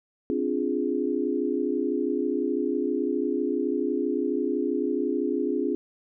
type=chord; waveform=sine; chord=D half-diminished seventh; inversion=third; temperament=equal; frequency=261.6 / 293.7 / 349.2 / 415.3 Hz; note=C4 / D4 / F4 / Ab4; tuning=0 / 0 / 0 / 0 cents; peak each=-29 dBFS; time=0.3-5.75 s; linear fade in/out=0 ms; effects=none